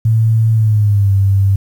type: tone with pitch glide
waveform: sine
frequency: 111.9 to 97.98 Hz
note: A2 to G2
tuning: +30 to 0 cents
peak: -8 dBFS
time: 0.05-1.56 s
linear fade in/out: 5 ms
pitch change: -230 cents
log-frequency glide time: 0.53-1.12 s
effects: 7-bit